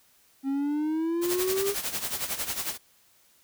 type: exponential sweep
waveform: triangle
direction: up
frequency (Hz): 267.8 to 407.9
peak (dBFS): -23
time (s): 0.43-1.75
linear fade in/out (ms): 50
type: noise with tremolo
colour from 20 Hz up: white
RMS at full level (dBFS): -29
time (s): 1.21-2.78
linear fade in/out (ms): 50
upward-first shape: sine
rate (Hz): 11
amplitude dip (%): 70
effects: white hiss -62 dBFS RMS until 3.43 s